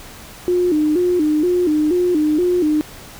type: tone with vibrato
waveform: sine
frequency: 329.6 Hz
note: E4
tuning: in tune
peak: -13 dBFS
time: 0.48-2.81 s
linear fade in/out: 0 ms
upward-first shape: square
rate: 2.1 Hz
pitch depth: 140 cents each way
effects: pink hiss -38 dBFS RMS until 3.19 s